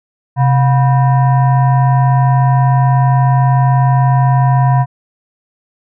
sine tone with frequency modulation, 131.8 Hz, C3, 13 cents sharp, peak -7 dBFS, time 0.36-4.86 s, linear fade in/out 50 ms, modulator 847 Hz, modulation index 0.64, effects none

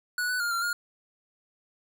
square tone with pitch steps, 1470 / 1492 / 1412 / 1374 / 1422 Hz, F#6 / F#6 / F6 / F6 / F6, -12 / +14 / +19 / -29 / +31 cents, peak -27 dBFS, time 0.18-0.73 s, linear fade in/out 2 ms, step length 110 ms, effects none

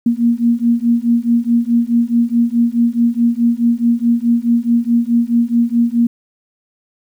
sine beating tone pair, 233.1 / 237.8 Hz, A#3 / A#3, 0 / +35 cents, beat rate 4.7 Hz, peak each -14 dBFS, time 0.06-6.07 s, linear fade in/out 5 ms, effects 8-bit

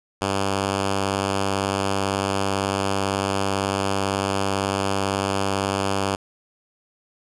5% pulse tone, 98 Hz, G2, in tune, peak -10 dBFS, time 0.21-6.16 s, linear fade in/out 10 ms, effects resampled to 24000 Hz

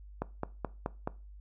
click train, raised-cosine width 1 ms, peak -18 dBFS, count 5, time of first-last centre 0.22-1.075 s, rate 4.68 Hz, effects noise-tail reverb RT60 0.3 s tail -19 dB re dry + added 50 Hz sine -47 dBFS peak until 1.4 s

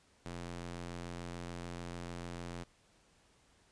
square tone with high-pass filter, 43.41 Hz, F1, 10 cents flat, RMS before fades -44 dBFS, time 0.25-2.64 s, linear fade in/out 10 ms, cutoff 99 Hz, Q 0.56, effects pink hiss -68 dBFS RMS until 3.71 s + resampled to 22050 Hz

